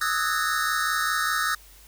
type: tone cluster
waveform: square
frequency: 1240 / 1305 / 1481 / 1667 / 1824 Hz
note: D#6 / E6 / F#6 / G#6 / A#6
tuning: -6 / -18 / +1 / +6 / -38 cents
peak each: -30 / -29 / -31 / -31 / -31 dBFS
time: 0.01-1.55 s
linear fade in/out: 5 ms
effects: added 49 Hz sine -51 dBFS peak until 1.87 s + white hiss -52 dBFS RMS until 1.87 s